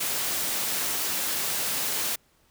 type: high-pass noise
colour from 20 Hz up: white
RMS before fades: -28 dBFS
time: 0-2.16 s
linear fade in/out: 10 ms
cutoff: 120 Hz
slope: 12 dB/octave
effects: pink hiss -64 dBFS RMS until 2.5 s